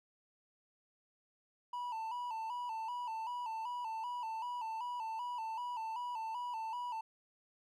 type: tone with vibrato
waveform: triangle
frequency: 932.3 Hz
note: A#5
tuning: in tune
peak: -36 dBFS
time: 1.73-7.01 s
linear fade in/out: 5 ms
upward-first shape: square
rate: 2.6 Hz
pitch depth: 80 cents each way
effects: none